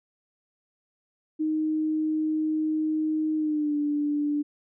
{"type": "tone with pitch glide", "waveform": "sine", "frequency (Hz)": [311.1, 293.6], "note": ["D#4", "D4"], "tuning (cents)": [0, 0], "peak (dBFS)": -23, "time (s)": [1.39, 4.43], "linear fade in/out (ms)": 20, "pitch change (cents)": -100, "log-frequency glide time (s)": [3.36, 3.76], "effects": []}